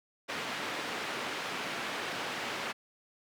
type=band-pass noise; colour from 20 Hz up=white; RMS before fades=-37 dBFS; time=0.28-2.73 s; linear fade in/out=20 ms; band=180 to 2500 Hz; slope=12 dB/octave; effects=none